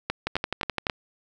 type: two click trains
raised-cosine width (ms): 0.3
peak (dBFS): -10 / -9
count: 8 / 4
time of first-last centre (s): 0.27-0.868 / 0.1-0.898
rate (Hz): 11.7 / 3.76
effects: none